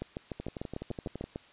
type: two click trains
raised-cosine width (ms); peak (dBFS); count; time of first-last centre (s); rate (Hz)
2; -22 / -24; 10 / 11; 0.02-1.359 / 0.4-1.24; 6.72 / 11.9
effects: white hiss -57 dBFS RMS until 1.52 s + resampled to 8000 Hz